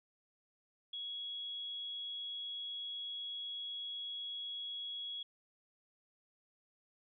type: tone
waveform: sine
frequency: 3336 Hz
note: G#7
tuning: 7 cents sharp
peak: -40 dBFS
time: 0.93-5.23 s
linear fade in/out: 5 ms
effects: none